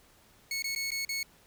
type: tone with dropouts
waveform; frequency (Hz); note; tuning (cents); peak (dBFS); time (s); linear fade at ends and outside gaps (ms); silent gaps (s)
20% pulse; 2200; C#7; -14; -26; 0.51-1.23; 2; 0.623-0.642 / 0.75-0.76 / 0.906-0.917 / 1.05-1.091
effects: pink hiss -61 dBFS RMS until 1.46 s